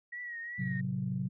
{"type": "tone with vibrato", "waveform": "sine", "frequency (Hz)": 1905, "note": "A#6", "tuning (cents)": 37, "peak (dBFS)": -38, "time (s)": [0.12, 0.81], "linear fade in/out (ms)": 10, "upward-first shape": "triangle", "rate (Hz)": 2.7, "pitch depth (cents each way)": 63}
{"type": "chord", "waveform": "sine", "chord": "F# diminished", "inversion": "first", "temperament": "just", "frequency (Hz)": [111, 133.2, 185], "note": ["A2", "C3", "F#3"], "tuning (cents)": [16, 31, 0], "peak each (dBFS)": [-39, -34, -34], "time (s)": [0.58, 1.29], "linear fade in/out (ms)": 20}
{"effects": ["tanh soft clip ceiling -21 dBFS"]}